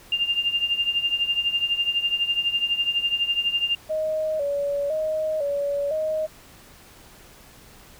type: tone with tremolo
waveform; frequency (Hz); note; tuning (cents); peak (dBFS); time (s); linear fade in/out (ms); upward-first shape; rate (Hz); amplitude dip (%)
sine; 2800; F7; +4; -17; 0.12-3.75; 2; triangle; 12; 85
type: tone with vibrato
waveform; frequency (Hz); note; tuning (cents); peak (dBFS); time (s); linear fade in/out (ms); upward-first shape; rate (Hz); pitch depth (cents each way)
sine; 596; D5; +25; -22; 3.89-6.27; 20; square; 0.99; 82
effects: pink hiss -49 dBFS RMS until 7.99 s